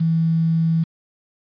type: tone with quantisation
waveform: sine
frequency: 163.6 Hz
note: E3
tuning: 13 cents flat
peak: -15 dBFS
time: 0-0.84 s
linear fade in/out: 10 ms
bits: 7
effects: resampled to 11025 Hz